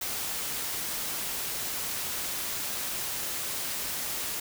white noise, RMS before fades -33 dBFS, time 0.01-4.4 s, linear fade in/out 5 ms, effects none

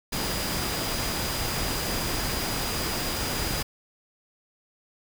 sine tone in noise, 4901 Hz, D#8, 27 cents flat, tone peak -36 dBFS, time 0.12-3.63 s, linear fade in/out 10 ms, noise pink, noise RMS -29 dBFS, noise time 0.12-3.63 s, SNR -10 dB, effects none

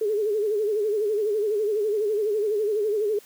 sine tone with vibrato, 422 Hz, G#4, 28 cents sharp, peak -21 dBFS, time 0.01-3.19 s, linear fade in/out 5 ms, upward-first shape sine, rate 12 Hz, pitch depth 85 cents each way, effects white hiss -52 dBFS RMS until 3.25 s

